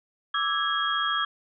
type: tone cluster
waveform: sine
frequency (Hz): 1163 / 1317 / 1654 / 3275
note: D6 / E6 / G#6 / G#7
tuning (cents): -17 / -2 / -8 / -25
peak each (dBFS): -29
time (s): 0.34-1.25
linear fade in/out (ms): 5
effects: none